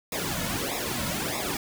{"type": "noise with flanger", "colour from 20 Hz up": "pink", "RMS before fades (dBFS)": -30, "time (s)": [0.12, 1.57], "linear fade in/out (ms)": 2, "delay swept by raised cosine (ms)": [0.66, 2.56], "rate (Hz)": 1.6, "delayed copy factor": -0.95, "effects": []}